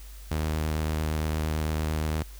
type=tone with vibrato; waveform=sawtooth; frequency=77.78 Hz; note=D#2; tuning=in tune; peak=-22 dBFS; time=0.31-2.23 s; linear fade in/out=5 ms; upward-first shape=triangle; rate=8.8 Hz; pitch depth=22 cents each way; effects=added 50 Hz sine -41 dBFS peak until 2.39 s + white hiss -52 dBFS RMS until 2.39 s